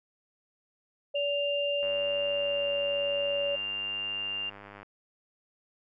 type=tone with pitch glide; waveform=sine; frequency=572 to 568 Hz; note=D5 to C#5; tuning=-46 to +42 cents; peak=-28 dBFS; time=1.14-3.56 s; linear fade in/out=10 ms; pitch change=-12 cents; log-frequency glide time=2.33-2.7 s
type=tone; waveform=sine; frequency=2794 Hz; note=F7; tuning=in tune; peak=-31 dBFS; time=1.15-4.5 s; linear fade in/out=10 ms
type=click train; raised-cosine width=0.5 ms; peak=-31 dBFS; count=304; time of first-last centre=1.83-4.83 s; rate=101 Hz
effects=none